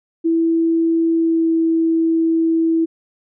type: tone with pitch glide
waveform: sine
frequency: 329.6 to 327.1 Hz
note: E4 to E4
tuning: 0 to -13 cents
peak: -13 dBFS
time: 0.24-2.86 s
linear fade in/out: 20 ms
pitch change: -13 cents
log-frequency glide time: 1.13-1.5 s
effects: none